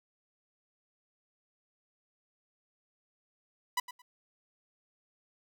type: tone with echo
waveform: sawtooth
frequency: 987.8 Hz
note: B5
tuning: in tune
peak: -24 dBFS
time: 3.77-3.8 s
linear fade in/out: 5 ms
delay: 110 ms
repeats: 2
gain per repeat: -14 dB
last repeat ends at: 4.02 s
effects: none